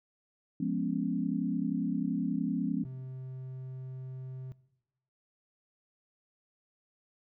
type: chord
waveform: sine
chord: C# dominant seventh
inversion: first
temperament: equal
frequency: 174.61 / 207.7 / 246.9 / 277.2 Hz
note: E#3 / G#3 / B3 / C#4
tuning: 0 / 0 / 0 / 0 cents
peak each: -34 dBFS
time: 0.6-2.84 s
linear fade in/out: 5 ms
type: tone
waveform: triangle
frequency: 130 Hz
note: C3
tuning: 11 cents flat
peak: -37 dBFS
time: 2.85-4.52 s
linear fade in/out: 0 ms
effects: noise-tail reverb RT60 1.0 s tail -20 dB re dry